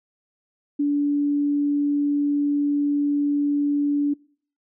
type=tone; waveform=sine; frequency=288.7 Hz; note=D4; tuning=30 cents flat; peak=-18 dBFS; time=0.79-4.14 s; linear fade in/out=10 ms; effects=noise-tail reverb RT60 0.5 s tail -24 dB re dry